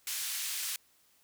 white band-pass noise, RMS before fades -36 dBFS, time 0.07-0.76 s, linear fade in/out 2 ms, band 2000 to 13000 Hz, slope 12 dB/octave, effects white hiss -67 dBFS RMS until 1.23 s

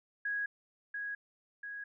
sine tone with echo, 1656 Hz, G#6, 5 cents flat, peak -32 dBFS, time 0.25-0.46 s, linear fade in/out 5 ms, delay 690 ms, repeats 2, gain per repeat -4 dB, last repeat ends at 1.84 s, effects none

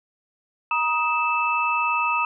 sine tone cluster, 949 / 1254 / 2634 Hz, A#5 / D#6 / E7, +31 / +13 / -2 cents, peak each -24 dBFS, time 0.71-2.25 s, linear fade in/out 2 ms, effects none

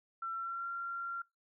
sine tone with pitch glide, 1348 to 1377.9 Hz, E6 to F6, +38 to -24 cents, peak -36 dBFS, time 0.22-1.22 s, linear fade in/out 5 ms, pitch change +38 cents, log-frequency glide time 0.37-0.67 s, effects noise-tail reverb RT60 0.2 s tail -23 dB re dry

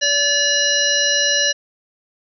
harmonic tone, 576 Hz, D5, 34 cents flat, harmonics 1 / 3 / 5 / 7 / 9 / 10, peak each -24 / -20 / -22 / -21 / -26 / -20 dBFS, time 0.01-1.53 s, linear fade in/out 20 ms, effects none

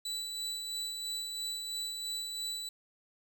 35% pulse tone with tremolo, 3962 Hz, B7, 5 cents sharp, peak -32 dBFS, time 0.05-2.69 s, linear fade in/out 5 ms, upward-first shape sine, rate 3 Hz, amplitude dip 35%, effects none

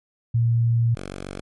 sine / 5% pulse tone pair in turn, 116.54 / 47.3 Hz, A#2 / F#1, 0 / +39 cents, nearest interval octave + major third, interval 1561 cents, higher first, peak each -16 / -21 dBFS, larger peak first, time 0.34-0.95 / 0.95-1.41 s, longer first, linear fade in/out 10 ms, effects MP3 48 kbps

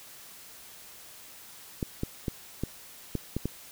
clicks, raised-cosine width 3 ms, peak -16 dBFS, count 7, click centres 1.828 / 2.034 / 2.282 / 2.636 / 3.153 / 3.366 / 3.456 s, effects white hiss -49 dBFS RMS until 3.71 s

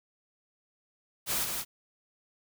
white noise with echo, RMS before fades -30 dBFS, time 1.26-1.48 s, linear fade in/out 50 ms, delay 170 ms, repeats 1, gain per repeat -4 dB, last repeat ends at 1.65 s, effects none

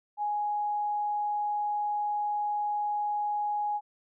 sine tone, 832 Hz, G#5, 3 cents sharp, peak -27 dBFS, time 0.17-3.81 s, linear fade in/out 50 ms, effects none

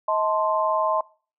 sine chord, A diminished, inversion second, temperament equal with one note detuned, 634.6 / 880 / 1046.5 Hz, Eb5 / A5 / C6, +34 / 0 / 0 cents, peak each -24 / -26 / -23 dBFS, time 0.08-1.01 s, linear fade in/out 5 ms, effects noise-tail reverb RT60 0.4 s tail -22 dB re dry

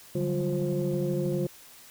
sine tone cluster, 146.1 / 180.4 / 192.9 / 353.3 / 529 Hz, D3 / F#3 / G3 / F4 / C5, -9 / -44 / -28 / +20 / +19 cents, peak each -29 / -36 / -32 / -29 / -33 dBFS, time 0.15-1.47 s, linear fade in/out 5 ms, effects tanh soft clip ceiling -18 dBFS + white hiss -51 dBFS RMS until 1.9 s

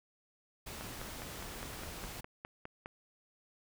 pink noise, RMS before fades -45 dBFS, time 0.66-2.21 s, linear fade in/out 10 ms
click train, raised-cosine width 0.5 ms, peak -28 dBFS, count 11, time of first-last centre 0.81-2.859 s, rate 4.88 Hz
effects none

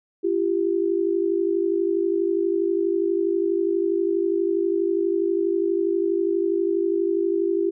sine tone pair together, 340.3 / 392.6 Hz, F4 / G4, -45 / +3 cents, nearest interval major second, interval 248 cents, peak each -22 dBFS, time 0.23-7.71 s, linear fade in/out 20 ms, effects none

